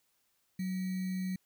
sine tone with sample-and-hold, 185.9 Hz, F#3, 8 cents sharp, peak -32 dBFS, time 0.59-1.36 s, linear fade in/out 5 ms, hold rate 2100 Hz, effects white hiss -75 dBFS RMS until 1.45 s

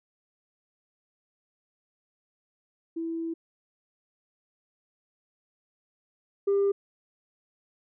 sine tone pair in turn, 329.6 / 398.5 Hz, E4 / G4, 0 / +28 cents, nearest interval minor third, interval 328 cents, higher second, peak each -29 / -19 dBFS, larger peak second, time 2.96-3.34 / 6.47-6.72 s, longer first, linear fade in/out 10 ms, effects tanh soft clip ceiling -19 dBFS

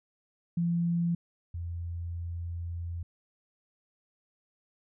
sine tone pair in turn, 170.8 / 85.4 Hz, F3 / F2, -38 / -38 cents, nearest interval octave, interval 1200 cents, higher first, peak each -25 / -33 dBFS, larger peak first, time 0.57-1.15 / 1.54-3.03 s, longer second, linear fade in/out 5 ms, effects none

